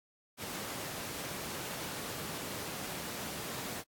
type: high-pass noise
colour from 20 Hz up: pink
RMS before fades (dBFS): -41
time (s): 0.37-3.84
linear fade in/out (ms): 50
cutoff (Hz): 130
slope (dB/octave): 12
effects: AAC 64 kbps